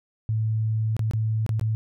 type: tone with dropouts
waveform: sine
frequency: 110 Hz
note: A2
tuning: in tune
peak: -21 dBFS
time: 0.29-1.75 s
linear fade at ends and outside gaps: 0 ms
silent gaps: 0.966-0.993 / 1.111-1.135 / 1.464-1.492 / 1.596-1.612 s
effects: none